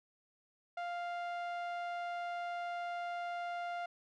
sawtooth tone with low-pass filter, 698.5 Hz, F5, in tune, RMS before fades -40 dBFS, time 0.77-3.86 s, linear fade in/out 5 ms, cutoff 2300 Hz, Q 0.53, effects none

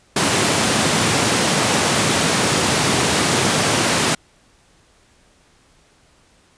pink high-pass noise, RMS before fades -17 dBFS, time 0.16-4.15 s, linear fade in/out 5 ms, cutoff 110 Hz, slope 24 dB/octave, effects pink hiss -55 dBFS RMS until 6.57 s + resampled to 22050 Hz

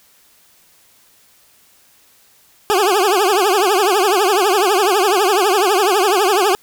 20% pulse tone with vibrato, 392 Hz, G4, in tune, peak -7 dBFS, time 2.7-6.55 s, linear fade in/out 0 ms, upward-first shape triangle, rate 12 Hz, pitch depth 210 cents each way, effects white hiss -52 dBFS RMS until 6.62 s

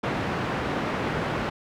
pink band-pass noise, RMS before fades -28 dBFS, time 0.03-1.5 s, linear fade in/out 10 ms, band 110 to 2000 Hz, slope 12 dB/octave, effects none

